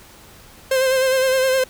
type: tone with vibrato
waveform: 45% pulse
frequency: 523.3 Hz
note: C5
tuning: in tune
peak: -15 dBFS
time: 0.71-1.64 s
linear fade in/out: 5 ms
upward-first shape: sine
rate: 9.7 Hz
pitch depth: 34 cents each way
effects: pink hiss -45 dBFS RMS until 1.69 s